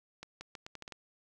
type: accelerating click train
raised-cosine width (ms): 0.2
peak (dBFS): -27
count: 8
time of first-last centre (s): 0.23-0.923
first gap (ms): 180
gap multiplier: 0.79
effects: none